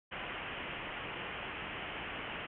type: low-pass noise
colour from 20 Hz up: white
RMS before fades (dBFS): -42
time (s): 0.11-2.47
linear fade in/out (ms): 20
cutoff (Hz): 3100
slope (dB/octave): 96
effects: none